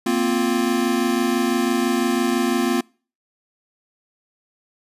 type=chord; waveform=square; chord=Bb suspended second; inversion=none; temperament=equal with one note detuned; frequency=233.1 / 259.1 / 349.2 Hz; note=Bb3 / C4 / F4; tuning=0 / -17 / 0 cents; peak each=-23 dBFS; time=0.06-2.81 s; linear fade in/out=5 ms; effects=noise-tail reverb RT60 0.4 s tail -26 dB re dry + resampled to 32000 Hz